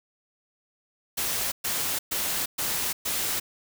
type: noise bursts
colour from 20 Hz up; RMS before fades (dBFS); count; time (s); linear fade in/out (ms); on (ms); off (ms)
white; -28; 5; 1.17-3.4; 10; 350; 120
effects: none